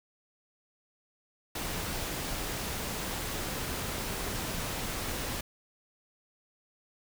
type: noise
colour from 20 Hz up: pink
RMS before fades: -35 dBFS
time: 1.55-5.41 s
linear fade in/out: 5 ms
effects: none